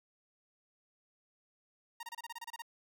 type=tone bursts; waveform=sawtooth; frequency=932.3 Hz; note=A#5; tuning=in tune; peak=-38 dBFS; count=11; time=2-2.621 s; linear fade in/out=5 ms; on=31 ms; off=28 ms; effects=none